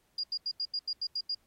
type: tone bursts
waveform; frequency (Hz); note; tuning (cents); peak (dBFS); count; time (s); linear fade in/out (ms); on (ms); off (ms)
sine; 4837; D#8; -50; -30; 9; 0.18-1.348; 5; 56; 83
effects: pink hiss -72 dBFS RMS until 1.46 s + AAC 48 kbps